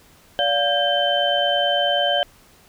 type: tone cluster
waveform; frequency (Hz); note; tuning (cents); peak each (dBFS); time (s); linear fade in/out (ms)
sine; 577 / 706 / 1596 / 3086; D5 / F5 / G6 / G7; -31 / +19 / +31 / -28; -22 / -22 / -26 / -21; 0.39-2.23; 0
effects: pink hiss -52 dBFS RMS until 2.68 s